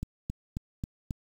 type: click train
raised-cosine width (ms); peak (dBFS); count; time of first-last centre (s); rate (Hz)
5; -20; 5; 0.03-1.108; 3.71
effects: 8-bit